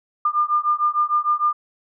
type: beating tone pair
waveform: sine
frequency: 1200 / 1206.6 Hz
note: D6 / D6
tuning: +37 / +46 cents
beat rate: 6.6 Hz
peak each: -20 / -20 dBFS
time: 0.25-1.53 s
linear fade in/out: 5 ms
effects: none

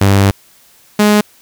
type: tone pair in turn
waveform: sawtooth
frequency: 98.8 / 209.1 Hz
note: G2 / G#3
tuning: +14 / +12 cents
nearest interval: octave + minor second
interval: 1298 cents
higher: second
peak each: -3 dBFS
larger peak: neither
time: 0.01-0.31 / 0.99-1.21 s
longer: first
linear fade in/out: 5 ms
effects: white hiss -47 dBFS RMS until 1.41 s

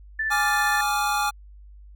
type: tone with tremolo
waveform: sine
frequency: 1760 Hz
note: A6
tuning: in tune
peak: -22 dBFS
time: 0.19-0.81 s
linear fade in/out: 5 ms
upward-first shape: sine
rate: 15 Hz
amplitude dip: 25%
type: chord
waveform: square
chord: D diminished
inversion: second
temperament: equal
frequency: 830.6 / 1174.7 / 1396.9 Hz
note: Ab5 / D6 / F6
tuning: 0 / 0 / 0 cents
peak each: -25 / -28 / -28 dBFS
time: 0.3-1.31 s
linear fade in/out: 20 ms
effects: added 50 Hz sine -43 dBFS peak until 1.95 s

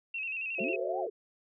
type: tone with vibrato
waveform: sine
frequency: 2637 Hz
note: E7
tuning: in tune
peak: -33 dBFS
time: 0.14-0.76 s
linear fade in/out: 5 ms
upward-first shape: square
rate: 11 Hz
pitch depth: 55 cents each way
type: chord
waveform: sine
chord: F# half-diminished seventh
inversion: none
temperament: just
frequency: 370 / 444 / 532.8 / 666 Hz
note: F#4 / A4 / C5 / E5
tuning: 0 / +16 / +31 / +18 cents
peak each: -37 / -40 / -37 / -39 dBFS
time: 0.58-1.07 s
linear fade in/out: 5 ms
type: linear two-way sweep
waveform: sine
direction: up then down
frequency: 174.5 to 813 to 368.5 Hz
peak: -34 dBFS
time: 0.6-1.1 s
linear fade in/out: 10 ms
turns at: 1 s
effects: none

